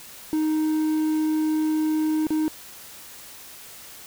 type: tone with dropouts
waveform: triangle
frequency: 311.1 Hz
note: D#4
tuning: in tune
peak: -18 dBFS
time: 0.33-2.48 s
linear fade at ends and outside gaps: 0 ms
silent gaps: 2.268-2.305 s
effects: white hiss -43 dBFS RMS until 4.06 s